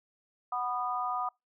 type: chord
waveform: sine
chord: B major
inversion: second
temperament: equal with one note detuned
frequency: 740 / 987.8 / 1228.8 Hz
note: F#5 / B5 / D#6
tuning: 0 / 0 / -22 cents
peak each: -34 / -36 / -33 dBFS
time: 0.52-1.29 s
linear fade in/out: 5 ms
effects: noise-tail reverb RT60 0.2 s tail -26 dB re dry